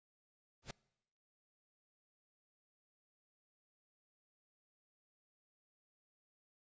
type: noise with exponential growth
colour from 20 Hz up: pink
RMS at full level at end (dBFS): -38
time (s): 0.62-0.71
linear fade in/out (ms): 5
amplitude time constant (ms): 18
effects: noise-tail reverb RT60 0.9 s tail -25 dB re dry + resampled to 16000 Hz